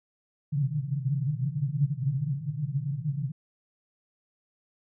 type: band-pass noise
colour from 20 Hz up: pink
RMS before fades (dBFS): -29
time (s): 0.52-3.32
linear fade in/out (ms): 10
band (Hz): 130 to 150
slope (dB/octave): 96
effects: none